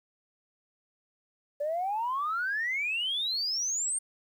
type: exponential sweep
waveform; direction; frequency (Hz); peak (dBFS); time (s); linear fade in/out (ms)
sine; up; 569 to 8870; -27; 1.6-3.99; 10
effects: tanh soft clip ceiling -23 dBFS + 10-bit